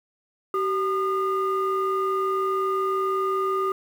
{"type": "tone pair together", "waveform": "sine", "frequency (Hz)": [383.6, 1218], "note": ["G4", "D#6"], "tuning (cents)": [-37, -37], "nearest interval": "octave + minor sixth", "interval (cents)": 2000, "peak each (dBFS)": -23, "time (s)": [0.54, 3.72], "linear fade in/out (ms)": 2, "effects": ["tanh soft clip ceiling -17 dBFS", "8-bit"]}